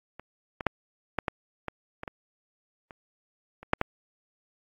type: clicks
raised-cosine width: 0.5 ms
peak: -26 / -18 / -7 / -11 / -12 / -17 / -21 / -21 / -28 / -29 / -6 / -9 dBFS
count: 12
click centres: 0.196 / 0.608 / 0.667 / 1.187 / 1.282 / 1.683 / 2.034 / 2.078 / 2.908 / 3.63 / 3.734 / 3.814 s
effects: AAC 32 kbps